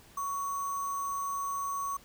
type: tone with sample-and-hold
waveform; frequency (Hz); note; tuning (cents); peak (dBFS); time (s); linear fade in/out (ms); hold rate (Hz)
sine; 1118; C#6; +14; -31; 0.17-1.97; 5; 7350
effects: pink hiss -57 dBFS RMS until 2.04 s